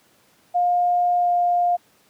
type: tone with pitch glide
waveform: sine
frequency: 709 to 704.9 Hz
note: F5 to F5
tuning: +26 to +16 cents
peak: -16 dBFS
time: 0.54-1.77 s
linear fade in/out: 20 ms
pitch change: -10 cents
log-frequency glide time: 1.18-1.3 s
effects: pink hiss -58 dBFS RMS until 2.09 s + high-pass 150 Hz 12 dB/octave